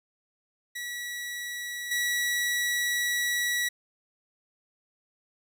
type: tone with level steps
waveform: sawtooth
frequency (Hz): 1937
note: B6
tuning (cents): -34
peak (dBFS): -30 / -22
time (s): 0.75-3.69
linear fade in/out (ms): 10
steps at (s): 1.91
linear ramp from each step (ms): 5
effects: none